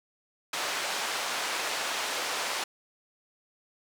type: band-pass noise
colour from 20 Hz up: pink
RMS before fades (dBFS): -32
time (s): 0.53-2.64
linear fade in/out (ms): 5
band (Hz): 690 to 7300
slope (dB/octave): 12
effects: none